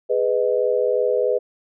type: chord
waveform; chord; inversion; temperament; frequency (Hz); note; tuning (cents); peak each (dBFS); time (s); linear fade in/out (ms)
sine; G# minor; none; just; 415.3 / 498.4 / 623; G#4 / B4 / D#5; 0 / +16 / +2; -22 / -19 / -24; 0.09-1.39; 20
effects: none